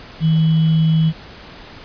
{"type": "tone with sample-and-hold", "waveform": "sine", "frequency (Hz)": 159.9, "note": "D#3", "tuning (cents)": 48, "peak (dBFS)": -11, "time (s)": [0.2, 1.13], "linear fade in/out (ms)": 50, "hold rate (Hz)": 3150, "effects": ["pink hiss -38 dBFS RMS until 1.84 s", "resampled to 11025 Hz"]}